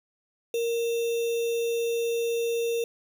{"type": "tone with sample-and-hold", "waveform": "sine", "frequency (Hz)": 465.9, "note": "A#4", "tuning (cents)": -1, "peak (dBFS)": -24, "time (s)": [0.54, 2.84], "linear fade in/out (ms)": 2, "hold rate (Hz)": 3150, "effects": []}